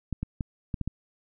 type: clicks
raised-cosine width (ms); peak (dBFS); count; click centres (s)
5; -17; 6; 0.127 / 0.23 / 0.408 / 0.742 / 0.813 / 0.876
effects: none